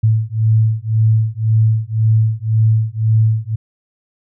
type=beating tone pair; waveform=sine; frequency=109.5 / 111.4 Hz; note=A2 / A2; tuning=-8 / +22 cents; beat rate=1.9 Hz; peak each=-14 dBFS; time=0.03-3.56 s; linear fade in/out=10 ms; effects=none